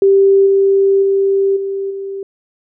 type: tone with level steps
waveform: sine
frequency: 392 Hz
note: G4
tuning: in tune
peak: -6 / -8 / -10 / -17 / -21 dBFS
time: 0.02-2.23 s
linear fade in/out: 2 ms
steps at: 0.46 / 1.02 / 1.56 / 1.9 s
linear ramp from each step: 10 ms
effects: none